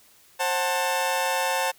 sawtooth chord, F# diminished, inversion second, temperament just, 532.8 / 740 / 888 Hz, C5 / F#5 / A5, +31 / 0 / +16 cents, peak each -24 / -26 / -22 dBFS, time 0.39-1.72 s, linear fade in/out 20 ms, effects white hiss -56 dBFS RMS until 1.78 s

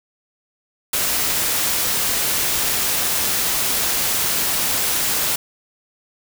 white noise, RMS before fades -20 dBFS, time 0.93-5.36 s, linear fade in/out 5 ms, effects none

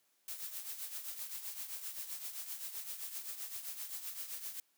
blue noise with tremolo, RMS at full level -41 dBFS, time 0.28-4.6 s, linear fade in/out 2 ms, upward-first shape triangle, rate 7.7 Hz, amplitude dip 70%, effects white hiss -75 dBFS RMS until 4.77 s + high-pass 200 Hz 12 dB/octave

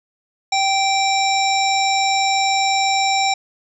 harmonic tone with a mistuned harmonic, 779 Hz, G5, 11 cents flat, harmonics 1 / 3 / 5 / 7 / 9, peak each -17 / -22 / -24 / -25 / -27 dBFS, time 0.52-3.34 s, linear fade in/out 5 ms, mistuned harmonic 9, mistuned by +66 cents, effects none

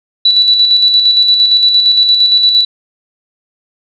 sine tone with tremolo, 3951 Hz, B7, in tune, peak -4 dBFS, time 0.25-2.65 s, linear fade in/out 5 ms, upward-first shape square, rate 8.7 Hz, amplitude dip 40%, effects none

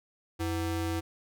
square ring-modulated tone, 208.4 Hz, G#3, 6 cents sharp, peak -27 dBFS, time 0.39-1.01 s, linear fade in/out 20 ms, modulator 120 Hz, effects none

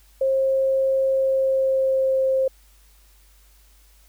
sine tone with pitch glide, 534 to 529.1 Hz, C5 to C5, +35 to +19 cents, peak -17 dBFS, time 0.21-2.48 s, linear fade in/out 5 ms, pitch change -16 cents, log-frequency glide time 1.08-2.22 s, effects added 50 Hz sine -52 dBFS peak until 4.08 s + white hiss -58 dBFS RMS until 4.08 s

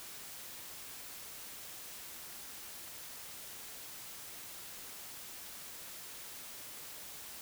silence, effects white hiss -48 dBFS RMS until 7.41 s

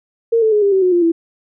sine tone with pitch steps, 460 / 439.2 / 419.4 / 400.5 / 382.4 / 365.1 / 348.6 / 332.9 Hz, A#4 / A4 / G#4 / G4 / G4 / F#4 / F4 / E4, -23 / -3 / +17 / +37 / -43 / -23 / -3 / +17 cents, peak -10 dBFS, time 0.32-1.12 s, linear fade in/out 10 ms, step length 100 ms, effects none

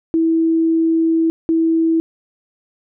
sine tone bursts at uneven times, 326.4 Hz, E4, 17 cents flat, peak -12 dBFS, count 2, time 0.14-1.3 / 1.49-2 s, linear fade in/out 0 ms, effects none

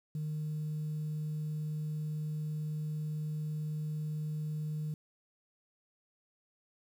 sine tone, 153 Hz, D#3, 29 cents flat, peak -32 dBFS, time 0.15-4.94 s, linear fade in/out 2 ms, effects tanh soft clip ceiling -31 dBFS + 10-bit

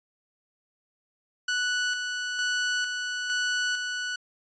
sawtooth tone with tremolo, 1480 Hz, F#6, in tune, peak -21 dBFS, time 1.48-4.16 s, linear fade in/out 5 ms, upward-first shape square, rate 1.1 Hz, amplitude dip 40%, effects resampled to 16000 Hz

